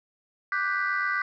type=chord; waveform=sine; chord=G major seventh; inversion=second; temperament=equal; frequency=1174.7 / 1480 / 1568 / 1975.5 Hz; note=D6 / F#6 / G6 / B6; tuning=0 / 0 / 0 / 0 cents; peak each=-29 dBFS; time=0.52-1.22 s; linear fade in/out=2 ms; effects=tanh soft clip ceiling -18 dBFS